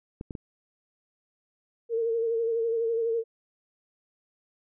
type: clicks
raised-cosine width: 3 ms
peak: -23 dBFS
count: 3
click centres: 0.211 / 0.308 / 0.352 s
type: tone with vibrato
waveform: sine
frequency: 457.9 Hz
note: A#4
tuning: 31 cents flat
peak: -24 dBFS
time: 1.89-3.24 s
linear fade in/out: 50 ms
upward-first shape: sine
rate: 12 Hz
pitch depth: 40 cents each way
effects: none